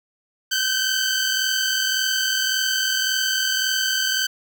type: tone pair together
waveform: 15% pulse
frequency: 1520.2 / 1562 Hz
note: F#6 / G6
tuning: +46 / -7 cents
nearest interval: unison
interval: 47 cents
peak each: -16 dBFS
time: 0.51-4.27 s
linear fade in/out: 10 ms
effects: none